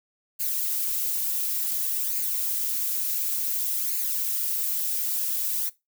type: noise with flanger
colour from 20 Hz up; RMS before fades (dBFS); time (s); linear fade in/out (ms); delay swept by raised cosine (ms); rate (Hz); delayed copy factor
violet; -27; 0.39-5.7; 20; 0.43 to 5.43; 0.56; +0.6
effects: noise-tail reverb RT60 0.2 s tail -19 dB re dry